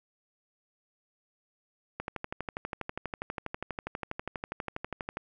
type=click train; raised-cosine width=0.5 ms; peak=-19 dBFS; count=40; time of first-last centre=2-5.171 s; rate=12.3 Hz; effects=none